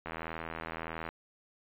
click train, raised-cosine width 0.5 ms, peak -23 dBFS, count 85, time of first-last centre 0.06-1.089 s, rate 81.6 Hz, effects resampled to 8000 Hz

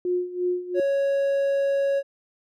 sine tone with tremolo, 358.8 Hz, F4, 47 cents sharp, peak -20 dBFS, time 0.05-0.8 s, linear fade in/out 2 ms, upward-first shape sine, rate 2.9 Hz, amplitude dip 80%
triangle tone, 554.4 Hz, C#5, in tune, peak -18 dBFS, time 0.74-2.03 s, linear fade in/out 50 ms
effects none

